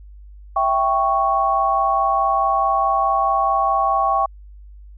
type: chord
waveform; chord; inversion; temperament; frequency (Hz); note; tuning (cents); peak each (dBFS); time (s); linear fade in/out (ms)
sine; C# diminished; first; equal; 659.3 / 784 / 1108.7; E5 / G5 / C#6; 0 / 0 / 0; -23 / -19 / -18; 0.56-4.26; 5
effects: added 50 Hz sine -38 dBFS peak until 4.97 s